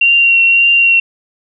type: tone with vibrato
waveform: sine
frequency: 2753 Hz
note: F7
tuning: 25 cents flat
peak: -6 dBFS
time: 0.01-1 s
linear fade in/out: 5 ms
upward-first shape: triangle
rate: 1.8 Hz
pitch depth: 19 cents each way
effects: none